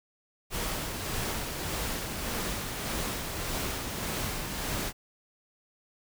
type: noise with tremolo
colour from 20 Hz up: pink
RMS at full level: -32 dBFS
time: 0.5-4.93 s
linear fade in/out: 50 ms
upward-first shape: sine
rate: 1.7 Hz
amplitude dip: 35%
effects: none